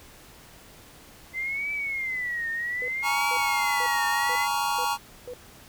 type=tone with vibrato; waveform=sine; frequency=2054 Hz; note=C7; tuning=33 cents flat; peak=-27 dBFS; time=1.33-4.48 s; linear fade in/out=50 ms; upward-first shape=triangle; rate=0.64 Hz; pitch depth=210 cents each way
type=tone bursts; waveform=sine; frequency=493.9 Hz; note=B4; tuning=in tune; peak=-34 dBFS; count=6; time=2.82-5.336 s; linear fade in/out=0 ms; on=61 ms; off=430 ms
type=chord; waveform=square; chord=Bb minor seventh; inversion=third; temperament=just; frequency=839.1 / 932.3 / 1118.8 / 1398.5 Hz; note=Ab5 / Bb5 / Db6 / F6; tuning=+18 / 0 / +16 / +2 cents; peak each=-30 / -29 / -31 / -35 dBFS; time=3.02-4.98 s; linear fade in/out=50 ms
effects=pink hiss -50 dBFS RMS until 5.68 s